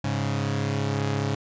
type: tone pair together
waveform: sawtooth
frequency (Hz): 103.83 / 138.6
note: G#2 / C#3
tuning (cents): 0 / 0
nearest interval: perfect fourth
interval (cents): 500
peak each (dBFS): -23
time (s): 0.04-1.35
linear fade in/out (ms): 5
effects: resampled to 16000 Hz